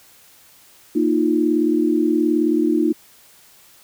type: chord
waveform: sine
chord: Bb suspended fourth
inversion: none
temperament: just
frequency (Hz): 233.1 / 310.8 / 349.6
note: Bb3 / Eb4 / F4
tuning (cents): 0 / -2 / +2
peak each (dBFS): -22 / -17 / -20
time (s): 0.95-2.93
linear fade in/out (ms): 10
effects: white hiss -50 dBFS RMS until 3.83 s